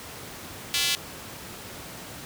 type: tone with high-pass filter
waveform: square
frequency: 155.56 Hz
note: D#3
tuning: in tune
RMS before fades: -25 dBFS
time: 0.74-0.95 s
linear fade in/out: 0 ms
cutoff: 3200 Hz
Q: 1.6
effects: pink hiss -40 dBFS RMS until 2.25 s + high-pass 80 Hz 12 dB/octave